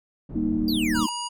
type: low-pass noise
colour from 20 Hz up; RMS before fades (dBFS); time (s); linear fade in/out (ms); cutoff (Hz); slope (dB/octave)
pink; -35; 0.29-1.04; 5; 300; 12
type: chord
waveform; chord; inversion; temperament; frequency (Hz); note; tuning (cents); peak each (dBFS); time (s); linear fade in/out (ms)
sine; Eb major; first; equal; 196 / 233.1 / 311.1; G3 / Bb3 / Eb4; 0 / 0 / 0; -30 / -25 / -25; 0.35-1.07; 10
type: exponential sweep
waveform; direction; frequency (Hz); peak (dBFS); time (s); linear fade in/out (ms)
square; down; 4832 to 889; -28; 0.68-1.09; 2
type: harmonic tone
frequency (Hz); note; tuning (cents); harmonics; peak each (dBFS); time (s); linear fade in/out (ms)
960; B5; -49; 1 / 3 / 5 / 7 / 9 / 10; -31 / -35 / -36 / -37 / -49 / -40; 0.94-1.29; 20
effects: none